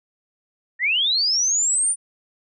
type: linear sweep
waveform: sine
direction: up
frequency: 1803 to 9350 Hz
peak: -17 dBFS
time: 0.79-1.96 s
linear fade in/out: 50 ms
effects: none